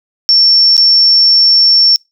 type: tone with dropouts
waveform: sine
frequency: 5440 Hz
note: F8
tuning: 46 cents flat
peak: -4 dBFS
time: 0.29-1.96 s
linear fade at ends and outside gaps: 0 ms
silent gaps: 0.767-0.778 s
effects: noise-tail reverb RT60 0.2 s tail -26 dB re dry